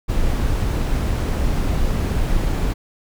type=noise; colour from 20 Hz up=brown; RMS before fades=-19 dBFS; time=0.08-2.74 s; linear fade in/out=20 ms; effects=none